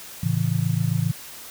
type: chord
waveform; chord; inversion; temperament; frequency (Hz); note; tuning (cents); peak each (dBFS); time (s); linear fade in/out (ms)
sine; A major; none; just; 110 / 137.5 / 165; A2 / C#3 / E3; 0 / -14 / +2; -24; 0.23-1.12; 5
effects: white hiss -40 dBFS RMS until 1.5 s